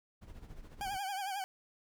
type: noise with tremolo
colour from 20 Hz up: brown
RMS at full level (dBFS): -47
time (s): 0.21-0.98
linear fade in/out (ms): 20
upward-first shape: sine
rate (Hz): 14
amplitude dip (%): 65
type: tone with vibrato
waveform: 40% pulse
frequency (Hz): 784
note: G5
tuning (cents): 0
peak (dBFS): -35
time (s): 0.81-1.44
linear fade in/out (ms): 0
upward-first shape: triangle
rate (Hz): 11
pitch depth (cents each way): 99
effects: none